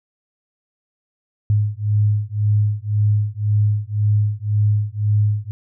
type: beating tone pair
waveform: sine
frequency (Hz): 103.83 / 105.73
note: G#2 / G#2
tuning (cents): 0 / +31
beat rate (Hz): 1.9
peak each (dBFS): -18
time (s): 1.5-5.51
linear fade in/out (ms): 0
effects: none